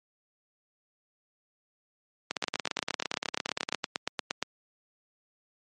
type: two click trains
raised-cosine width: 0.2 ms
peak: -11 / -10 dBFS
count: 26 / 18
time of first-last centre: 2.31-3.747 / 2.44-4.426 s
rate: 17.4 / 8.56 Hz
effects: high-pass 200 Hz 12 dB/octave + MP3 48 kbps